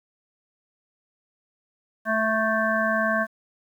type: harmonic tone with a mistuned harmonic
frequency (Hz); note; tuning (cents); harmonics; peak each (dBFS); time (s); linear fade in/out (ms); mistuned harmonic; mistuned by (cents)
219.7; A3; -2; 1 / 3 / 5 / 7 / 8; -28 / -25 / -28 / -25 / -31; 2.05-3.27; 50; 7; +26
effects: 9-bit